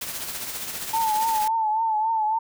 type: noise with tremolo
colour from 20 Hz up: white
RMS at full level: -30 dBFS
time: 0.01-1.48 s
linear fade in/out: 5 ms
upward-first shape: triangle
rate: 15 Hz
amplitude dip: 50%
type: tone with vibrato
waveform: sine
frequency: 880 Hz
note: A5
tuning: in tune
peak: -20 dBFS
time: 0.93-2.39 s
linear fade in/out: 10 ms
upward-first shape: triangle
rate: 3.6 Hz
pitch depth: 72 cents each way
effects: none